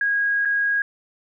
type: tone with dropouts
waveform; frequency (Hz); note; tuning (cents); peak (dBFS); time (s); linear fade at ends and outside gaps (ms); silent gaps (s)
sine; 1642; G#6; -20; -18; 0.01-0.82; 2; 0.451-0.455
effects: none